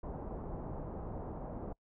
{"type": "low-pass noise", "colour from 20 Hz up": "pink", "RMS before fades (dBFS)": -42, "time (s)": [0.03, 1.73], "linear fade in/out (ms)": 5, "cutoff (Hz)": 910, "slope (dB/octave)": 24, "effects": ["noise-tail reverb RT60 0.1 s tail -26 dB re dry"]}